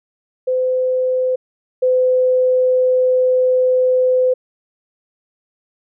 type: tone pair in turn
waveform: sine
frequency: 511 / 508.8 Hz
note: C5 / C5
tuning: -41 / -48 cents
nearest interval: unison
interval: 7 cents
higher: first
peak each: -14 / -11 dBFS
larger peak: second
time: 0.47-1.36 / 1.82-4.34 s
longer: second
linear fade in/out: 10 ms
effects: none